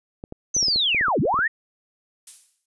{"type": "clicks", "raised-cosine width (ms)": 2, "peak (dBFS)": -21, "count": 12, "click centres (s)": [0.239, 0.324, 0.566, 0.628, 0.683, 0.76, 0.947, 1.011, 1.083, 1.253, 1.342, 1.39]}
{"type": "linear two-way sweep", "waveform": "sine", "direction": "down then up", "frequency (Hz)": [6272, 110, 1926], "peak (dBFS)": -18, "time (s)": [0.54, 1.48], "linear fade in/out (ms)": 10, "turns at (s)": 1.2}
{"type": "noise with exponential decay", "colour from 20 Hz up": "violet", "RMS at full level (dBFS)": -33, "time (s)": [2.27, 2.66], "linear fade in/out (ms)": 5, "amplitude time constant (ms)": 84}
{"effects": ["resampled to 24000 Hz"]}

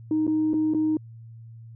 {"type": "tone with dropouts", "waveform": "sine", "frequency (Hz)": 311.1, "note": "D#4", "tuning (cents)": 0, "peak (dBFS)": -19, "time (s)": [0.11, 0.97], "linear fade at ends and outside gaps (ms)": 2, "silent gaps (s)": [[0.268, 0.277], [0.534, 0.54], [0.737, 0.746]], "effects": ["tanh soft clip ceiling -16 dBFS", "added 114 Hz sine -41 dBFS peak until 1.75 s"]}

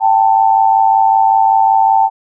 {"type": "tone pair together", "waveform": "sine", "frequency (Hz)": [781, 886.3], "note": ["G5", "A5"], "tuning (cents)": [-7, 12], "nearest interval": "major second", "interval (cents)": 219, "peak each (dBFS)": -10, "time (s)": [0, 2.1], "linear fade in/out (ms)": 50, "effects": []}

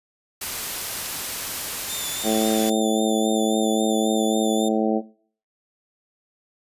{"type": "noise", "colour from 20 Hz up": "white", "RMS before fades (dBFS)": -29, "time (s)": [0.41, 2.7], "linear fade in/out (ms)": 5}
{"type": "tone with vibrato", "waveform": "20% pulse", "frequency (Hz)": 3552, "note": "A7", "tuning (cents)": 16, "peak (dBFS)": -24, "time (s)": [1.89, 4.69], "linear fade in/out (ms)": 10, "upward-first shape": "sine", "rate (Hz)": 3.7, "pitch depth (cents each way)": 36}
{"type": "harmonic tone", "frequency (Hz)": 109.6, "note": "A2", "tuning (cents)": -6, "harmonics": [2, 3, 4, 5, 6, 7], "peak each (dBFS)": [-23, -25, -26, -27, -28, -28], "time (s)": [2.23, 5.02], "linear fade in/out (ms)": 50}
{"effects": ["noise-tail reverb RT60 0.5 s tail -21 dB re dry", "resampled to 32000 Hz"]}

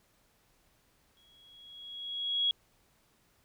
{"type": "tone with exponential growth", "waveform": "sine", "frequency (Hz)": 3322, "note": "G#7", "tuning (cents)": 0, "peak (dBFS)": -24, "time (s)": [1.17, 2.51], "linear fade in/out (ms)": 1, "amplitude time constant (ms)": 290, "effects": ["pink hiss -69 dBFS RMS until 3.44 s"]}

